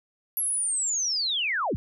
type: linear sweep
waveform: sine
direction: down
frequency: 11490 to 34.65 Hz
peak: -24 dBFS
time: 0.37-1.76 s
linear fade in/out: 0 ms
effects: none